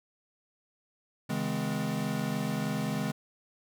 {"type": "tone cluster", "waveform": "square", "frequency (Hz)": [138.1, 161.3, 207.7, 255.1], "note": ["C#3", "E3", "G#3", "C4"], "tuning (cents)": [-6, -37, 0, -44], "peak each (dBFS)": [-37, -36, -34, -37], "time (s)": [1.29, 3.12], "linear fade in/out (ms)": 10, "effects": []}